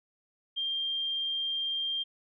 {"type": "tone", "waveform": "sine", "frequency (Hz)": 3189, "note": "G7", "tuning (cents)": 29, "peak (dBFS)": -29, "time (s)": [0.56, 2.04], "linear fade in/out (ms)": 20, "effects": []}